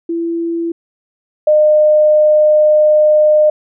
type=tone pair in turn; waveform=sine; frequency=335.5 / 608.2 Hz; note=E4 / D#5; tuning=+31 / -40 cents; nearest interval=minor seventh; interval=1029 cents; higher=second; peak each=-15 / -6 dBFS; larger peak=second; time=0.09-0.72 / 1.47-3.5 s; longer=second; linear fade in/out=5 ms; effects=none

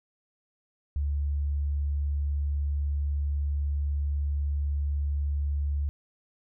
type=tone; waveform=sine; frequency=71.9 Hz; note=D2; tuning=36 cents flat; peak=-25 dBFS; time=0.96-5.89 s; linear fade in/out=0 ms; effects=none

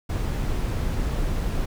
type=noise; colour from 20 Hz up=brown; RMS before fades=-25 dBFS; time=0.09-1.66 s; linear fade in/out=10 ms; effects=none

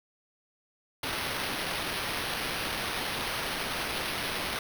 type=noise with sample-and-hold; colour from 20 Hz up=blue; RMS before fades=-33 dBFS; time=1.03-4.59 s; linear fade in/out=2 ms; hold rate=7350 Hz; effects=none

